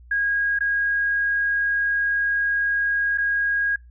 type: tone with dropouts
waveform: sine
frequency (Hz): 1638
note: G#6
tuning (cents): -24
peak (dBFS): -19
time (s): 0.11-3.76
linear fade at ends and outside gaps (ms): 5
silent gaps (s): 0.589-0.606 / 3.176-3.182
effects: noise-tail reverb RT60 0.2 s tail -23 dB re dry + added 60 Hz sine -44 dBFS peak until 3.9 s